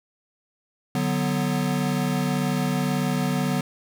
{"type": "chord", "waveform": "square", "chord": "B minor", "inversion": "first", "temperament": "equal", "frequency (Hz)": [146.83, 185, 246.9], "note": ["D3", "F#3", "B3"], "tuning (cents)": [0, 0, 0], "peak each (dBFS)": -27, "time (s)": [0.95, 3.61], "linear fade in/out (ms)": 2, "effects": []}